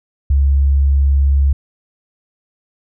sine tone, 69.3 Hz, C#2, in tune, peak -9 dBFS, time 0.3-1.53 s, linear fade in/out 5 ms, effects none

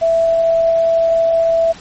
sine tone, 661 Hz, E5, 5 cents sharp, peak -10 dBFS, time 0.01-1.73 s, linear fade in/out 20 ms, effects pink hiss -37 dBFS RMS until 1.8 s + MP3 32 kbps

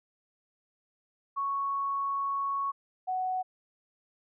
sine tone pair in turn, 1108.7 / 743.2 Hz, C#6 / F#5, 0 / +7 cents, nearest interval perfect fifth, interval 693 cents, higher first, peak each -28 dBFS, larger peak neither, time 1.36-2.72 / 3.07-3.43 s, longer first, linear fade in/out 20 ms, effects none

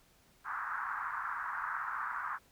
white band-pass noise, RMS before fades -38 dBFS, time 0.44-2.39 s, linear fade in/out 50 ms, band 940 to 1600 Hz, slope 48 dB/octave, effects pink hiss -66 dBFS RMS until 2.51 s

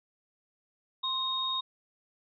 sine tone pair together, 1046.5 / 3729 Hz, C6 / A#7, 0 / 0 cents, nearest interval octave + minor seventh, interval 2200 cents, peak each -34 / -30 dBFS, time 1.03-1.61 s, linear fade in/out 10 ms, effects none

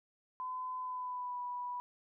sine tone with pitch glide, 1015 to 982.7 Hz, B5 to B5, +47 to -9 cents, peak -37 dBFS, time 0.4-1.8 s, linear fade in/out 0 ms, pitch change -56 cents, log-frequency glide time 0.79-1.4 s, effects none

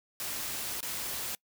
white noise with dropouts, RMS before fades -36 dBFS, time 0.2-1.35 s, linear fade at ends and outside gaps 1 ms, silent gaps 0.806-0.828 s, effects noise-tail reverb RT60 0.1 s tail -25 dB re dry

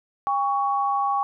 sine tone pair together, 805 / 1118.1 Hz, G5 / C#6, +46 / +15 cents, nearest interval tritone, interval 569 cents, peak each -23 dBFS, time 0.27-1.23 s, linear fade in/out 0 ms, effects none

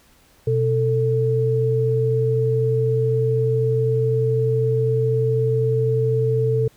sine tone pair together, 124.59 / 444 Hz, B2 / A4, +16 / +16 cents, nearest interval octave + minor seventh, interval 2200 cents, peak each -19 dBFS, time 0.47-6.68 s, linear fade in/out 5 ms, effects pink hiss -55 dBFS RMS until 6.76 s

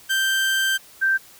30% pulse / sine tone pair in turn, 1566 / 1566 Hz, G6 / G6, -2 / -2 cents, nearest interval unison, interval 0 cents, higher neither, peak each -16 dBFS, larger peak neither, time 0.09-0.78 / 1.01-1.18 s, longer first, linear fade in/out 20 ms, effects white hiss -48 dBFS RMS until 1.39 s

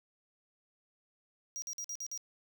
square tone bursts, 5730 Hz, F8, 44 cents sharp, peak -38 dBFS, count 6, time 1.56-2.176 s, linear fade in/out 0 ms, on 61 ms, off 50 ms, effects 12-bit

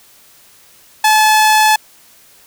sawtooth tone, 862 Hz, A5, 36 cents flat, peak -4 dBFS, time 1.04-1.76 s, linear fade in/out 5 ms, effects white hiss -46 dBFS RMS until 2.46 s

